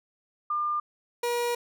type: tone pair in turn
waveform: sine / 30% pulse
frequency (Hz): 1200 / 479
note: D6 / A#4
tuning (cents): +37 / +47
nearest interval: octave + major third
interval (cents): 1590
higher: first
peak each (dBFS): -25 / -23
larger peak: second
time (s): 0.5-0.8 / 1.23-1.55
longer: second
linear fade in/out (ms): 5
effects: none